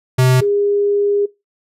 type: tone pair in turn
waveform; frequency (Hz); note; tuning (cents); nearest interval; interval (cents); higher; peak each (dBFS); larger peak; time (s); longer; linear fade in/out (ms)
square / sine; 128.5 / 406.9; C3 / G#4; -31 / -35; octave + minor sixth; 1996; second; -10 / -13; first; 0.18-0.41 / 0.41-1.26; second; 10
effects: noise-tail reverb RT60 0.2 s tail -19 dB re dry + resampled to 32000 Hz